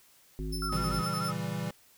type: harmonic tone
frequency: 51.91 Hz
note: G#1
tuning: in tune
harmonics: 1 / 3 / 5 / 7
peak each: -34 / -39 / -41 / -42 dBFS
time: 0.39-1.01 s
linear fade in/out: 0 ms
type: tone with tremolo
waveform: sawtooth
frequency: 5280 Hz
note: E8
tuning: 2 cents sharp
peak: -33 dBFS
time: 0.52-1.31 s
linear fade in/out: 10 ms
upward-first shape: sine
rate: 9.7 Hz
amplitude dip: 65%
type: tone with vibrato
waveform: sine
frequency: 1318.5 Hz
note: E6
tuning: in tune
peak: -33 dBFS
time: 0.62-1.32 s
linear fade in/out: 2 ms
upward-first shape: square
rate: 6.8 Hz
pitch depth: 58 cents each way
type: chord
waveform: square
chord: A# diminished seventh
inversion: none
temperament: equal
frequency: 116.54 / 138.59 / 164.81 / 196 Hz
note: A#2 / C#3 / E3 / G3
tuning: 0 / 0 / 0 / 0 cents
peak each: -40 / -41 / -36 / -38 dBFS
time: 0.72-1.71 s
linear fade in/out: 5 ms
effects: white hiss -61 dBFS RMS until 1.97 s